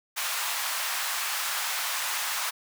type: high-pass noise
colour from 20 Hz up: pink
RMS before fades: -30 dBFS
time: 0.16-2.51 s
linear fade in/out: 20 ms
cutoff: 880 Hz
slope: 24 dB/octave
effects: none